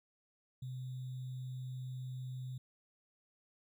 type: tone with sample-and-hold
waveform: sine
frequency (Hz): 128.1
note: C3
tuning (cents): -36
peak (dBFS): -40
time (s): 0.62-2.58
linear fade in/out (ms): 5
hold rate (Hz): 3675
effects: none